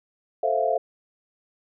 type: chord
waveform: sine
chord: F major seventh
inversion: first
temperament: equal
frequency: 440 / 523.3 / 659.3 / 698.5 Hz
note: A4 / C5 / E5 / F5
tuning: 0 / 0 / 0 / 0 cents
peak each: -28 / -27 / -24 / -25 dBFS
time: 0.43-0.78 s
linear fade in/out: 5 ms
effects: none